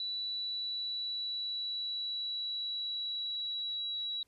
sine tone with pitch glide, 3951 to 3897 Hz, B7 to B7, 0 to -24 cents, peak -34 dBFS, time 0-4.23 s, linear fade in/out 2 ms, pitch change -24 cents, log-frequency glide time 0.18-4.08 s, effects pink hiss -74 dBFS RMS until 4.27 s + resampled to 32000 Hz

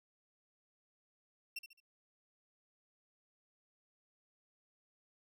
30% pulse tone with echo, 2717 Hz, F7, 48 cents flat, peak -37 dBFS, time 1.56-1.59 s, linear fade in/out 5 ms, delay 71 ms, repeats 3, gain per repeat -9 dB, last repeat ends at 1.803 s, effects none

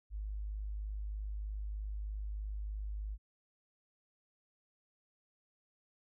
sine tone, 51.6 Hz, G#1, 10 cents flat, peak -37 dBFS, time 0.1-3.18 s, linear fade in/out 50 ms, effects none

